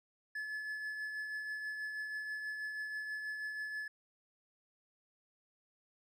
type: tone with tremolo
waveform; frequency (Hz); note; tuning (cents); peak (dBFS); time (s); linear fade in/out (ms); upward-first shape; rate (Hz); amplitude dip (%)
triangle; 1719; A6; -41; -35; 0.35-3.88; 5; triangle; 6.2; 40
effects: none